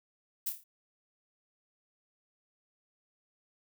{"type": "noise with echo", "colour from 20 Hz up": "violet", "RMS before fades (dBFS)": -32, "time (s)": [0.46, 0.5], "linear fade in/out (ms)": 10, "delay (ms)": 28, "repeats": 5, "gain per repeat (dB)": -6, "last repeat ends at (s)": 0.64, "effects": []}